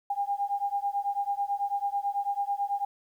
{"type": "beating tone pair", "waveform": "sine", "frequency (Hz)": [801, 810.1], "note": ["G5", "G#5"], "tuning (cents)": [37, -43], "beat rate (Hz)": 9.1, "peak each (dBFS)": -30, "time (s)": [0.1, 2.85], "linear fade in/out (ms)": 5, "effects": ["10-bit"]}